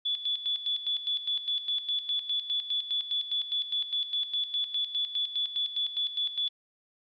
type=tone with tremolo; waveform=sine; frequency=3441 Hz; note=A7; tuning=39 cents flat; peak=-26 dBFS; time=0.05-6.49 s; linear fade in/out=10 ms; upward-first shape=square; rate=4.9 Hz; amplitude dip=70%; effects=resampled to 11025 Hz + 11-bit